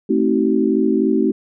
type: chord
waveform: sine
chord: A diminished seventh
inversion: none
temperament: just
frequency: 220 / 264 / 316.8 / 380.2 Hz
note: A3 / C4 / Eb4 / Gb4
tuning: 0 / +16 / +31 / +47 cents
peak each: -19 dBFS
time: 0.09-1.32 s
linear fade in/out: 10 ms
effects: none